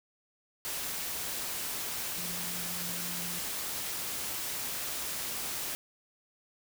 sine tone in noise, 175.3 Hz, F3, 7 cents sharp, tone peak -44 dBFS, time 2.18-3.39 s, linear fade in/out 0 ms, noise white, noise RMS -36 dBFS, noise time 0.65-5.75 s, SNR -11 dB, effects none

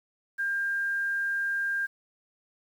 sine tone with quantisation, 1600 Hz, G6, 35 cents sharp, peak -26 dBFS, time 0.38-1.87 s, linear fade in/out 20 ms, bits 9, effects none

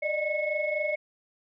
sine tone cluster, 592 / 616 / 2189 Hz, D5 / D#5 / C#7, +14 / -17 / -22 cents, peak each -30 dBFS, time 0.02-0.96 s, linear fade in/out 10 ms, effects tanh soft clip ceiling -16 dBFS

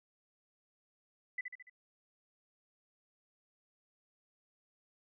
sine tone with echo, 2000 Hz, B6, 21 cents sharp, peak -34 dBFS, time 1.38-1.41 s, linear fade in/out 5 ms, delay 72 ms, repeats 4, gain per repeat -5 dB, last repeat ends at 1.698 s, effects none

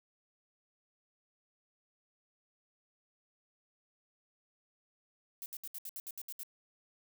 violet noise bursts, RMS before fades -43 dBFS, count 10, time 5.42-6.432 s, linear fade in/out 0 ms, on 40 ms, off 68 ms, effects none

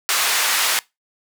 pink band-pass noise, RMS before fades -19 dBFS, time 0.09-0.79 s, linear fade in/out 0 ms, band 1200 to 15000 Hz, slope 12 dB/octave, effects noise-tail reverb RT60 0.2 s tail -22 dB re dry

